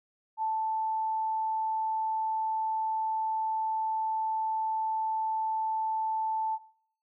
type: tone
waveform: sine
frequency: 880 Hz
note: A5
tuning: in tune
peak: -27 dBFS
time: 0.37-6.59 s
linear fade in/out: 50 ms
effects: noise-tail reverb RT60 0.6 s tail -19 dB re dry